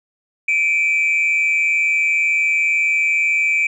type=tone pair together; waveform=sine; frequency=2329 / 2489 Hz; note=D7 / D#7; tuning=-15 / 0 cents; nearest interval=minor second; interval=115 cents; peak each=-14 / -18 dBFS; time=0.48-3.67 s; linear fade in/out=5 ms; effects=tanh soft clip ceiling -10 dBFS